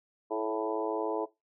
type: harmonic tone with a mistuned harmonic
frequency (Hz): 110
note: A2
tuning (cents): 0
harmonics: 3 / 4 / 5 / 6 / 7 / 8 / 9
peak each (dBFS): -36 / -33 / -38 / -36 / -42 / -39 / -40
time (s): 0.3-1.26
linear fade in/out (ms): 20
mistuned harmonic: 4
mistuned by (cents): -27
effects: noise-tail reverb RT60 0.2 s tail -19 dB re dry